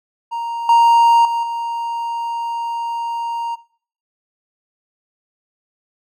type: tone with level steps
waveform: triangle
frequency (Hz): 932.3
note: A#5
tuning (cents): 0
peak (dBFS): -19 / -6 / -14 / -18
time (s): 0.31-3.56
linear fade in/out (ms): 20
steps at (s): 0.69 / 1.25 / 1.43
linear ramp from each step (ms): 2
effects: noise-tail reverb RT60 0.5 s tail -19 dB re dry